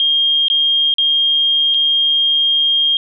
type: tone with dropouts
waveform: sine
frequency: 3224 Hz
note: G7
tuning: 48 cents sharp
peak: -11 dBFS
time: 0-2.97 s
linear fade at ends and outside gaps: 1 ms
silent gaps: 0.483-0.5 / 0.94-0.983 / 1.741-1.744 s
effects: none